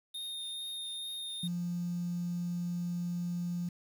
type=tone with vibrato; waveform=square; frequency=3676 Hz; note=A#7; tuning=25 cents flat; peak=-38 dBFS; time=0.14-1.48 s; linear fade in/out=10 ms; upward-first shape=triangle; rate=2.3 Hz; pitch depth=13 cents each way
type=tone; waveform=sine; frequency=174.61 Hz; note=F3; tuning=in tune; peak=-32 dBFS; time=1.43-3.69 s; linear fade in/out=5 ms
effects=9-bit